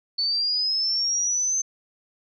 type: linear sweep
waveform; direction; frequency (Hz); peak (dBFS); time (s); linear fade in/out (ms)
sine; up; 4455 to 6272; -21; 0.18-1.62; 10
effects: none